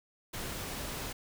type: noise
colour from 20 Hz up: pink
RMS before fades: -39 dBFS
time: 0.33-1.13 s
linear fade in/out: 10 ms
effects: none